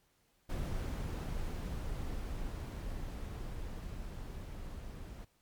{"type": "noise with level ramp", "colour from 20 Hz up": "brown", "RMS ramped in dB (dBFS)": [-36, -45], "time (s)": [0.49, 5.25], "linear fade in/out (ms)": 10, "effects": ["pink hiss -73 dBFS RMS until 5.41 s", "MP3 96 kbps"]}